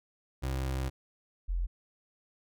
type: tone pair in turn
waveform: 30% pulse / sine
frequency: 65.9 / 43.39 Hz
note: C2 / F1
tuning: +13 / -10 cents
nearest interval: perfect fifth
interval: 723 cents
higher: first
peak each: -28 dBFS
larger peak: neither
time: 0.42-0.9 / 1.48-1.67 s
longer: first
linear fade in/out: 20 ms
effects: none